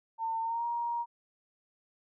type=tone with pitch glide; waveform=sine; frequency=903 to 943 Hz; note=A5 to A#5; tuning=+45 to +20 cents; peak=-30 dBFS; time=0.18-1.06 s; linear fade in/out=50 ms; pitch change=+75 cents; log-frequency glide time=0.42-0.65 s; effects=none